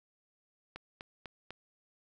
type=click train; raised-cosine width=0.3 ms; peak=-27 dBFS; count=4; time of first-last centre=0.76-1.506 s; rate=4.02 Hz; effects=none